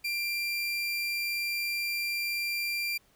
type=tone; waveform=30% pulse; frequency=2373 Hz; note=D7; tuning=17 cents sharp; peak=-27 dBFS; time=0.04-2.98 s; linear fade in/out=10 ms; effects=pink hiss -65 dBFS RMS until 3.15 s